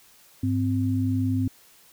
sine tone pair together, 102.1 / 259.3 Hz, G#2 / C4, -29 / -15 cents, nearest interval octave + major third, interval 1614 cents, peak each -24 dBFS, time 0.43-1.48 s, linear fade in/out 5 ms, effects white hiss -55 dBFS RMS until 1.92 s

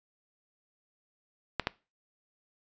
clicks, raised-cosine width 0.3 ms, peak -11 dBFS, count 2, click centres 1.597 / 1.671 s, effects noise-tail reverb RT60 0.3 s tail -21 dB re dry + resampled to 16000 Hz

